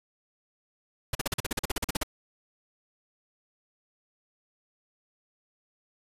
pink noise bursts, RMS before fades -28 dBFS, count 15, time 1.13-2.033 s, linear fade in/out 5 ms, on 21 ms, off 42 ms, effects resampled to 32000 Hz

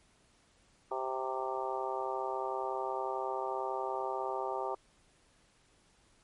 harmonic tone with a mistuned harmonic, 131 Hz, C3, 2 cents sharp, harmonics 3 / 4 / 5 / 6 / 7 / 8 / 9, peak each -39 / -41 / -41 / -39 / -39 / -50 / -42 dBFS, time 0.91-4.75 s, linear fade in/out 5 ms, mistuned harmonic 8, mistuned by +23 cents, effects pink hiss -67 dBFS RMS until 6.23 s + MP3 48 kbps

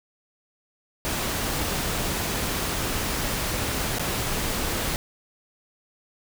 pink noise with dropouts, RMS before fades -27 dBFS, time 1.05-4.96 s, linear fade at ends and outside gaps 0 ms, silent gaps 3.985-3.995 s, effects none

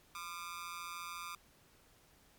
sawtooth tone with amplitude modulation, 1200 Hz, D6, 37 cents sharp, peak -35 dBFS, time 0.15-1.35 s, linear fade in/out 2 ms, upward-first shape sine, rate 174 Hz, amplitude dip 95%, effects pink hiss -66 dBFS RMS until 2.38 s + MP3 96 kbps

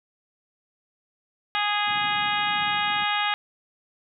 harmonic tone, 413.9 Hz, G#4, 6 cents flat, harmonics 2 / 3 / 4 / 5 / 6 / 7 / 8 / 9, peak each -27 / -29 / -30 / -31 / -32 / -32 / -33 / -34 dBFS, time 1.55-3.34 s, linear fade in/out 0 ms
pink band-pass noise, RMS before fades -45 dBFS, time 1.87-3.04 s, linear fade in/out 2 ms, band 120 to 320 Hz, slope 24 dB/octave
effects none

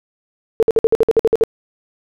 sine tone bursts, 449 Hz, A4, 35 cents sharp, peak -8 dBFS, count 11, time 0.6-1.437 s, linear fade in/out 0 ms, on 27 ms, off 54 ms, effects none

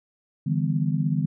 sine chord, E minor seventh, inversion third, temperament just, 148.33 / 164.81 / 197.78 / 247.2 Hz, D3 / E3 / G3 / B3, +18 / 0 / +16 / +2 cents, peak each -24 / -26 / -29 / -30 dBFS, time 0.46-1.26 s, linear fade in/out 10 ms, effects none

